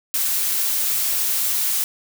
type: noise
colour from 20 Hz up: blue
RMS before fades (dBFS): -21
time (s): 0.14-1.84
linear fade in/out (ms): 0
effects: none